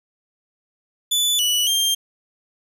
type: tone with pitch steps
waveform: sawtooth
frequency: 3480 / 2952 / 3187 Hz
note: A7 / F#7 / G7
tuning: -20 / -5 / +28 cents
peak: -14 dBFS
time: 1.11-1.95 s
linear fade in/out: 10 ms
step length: 280 ms
effects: none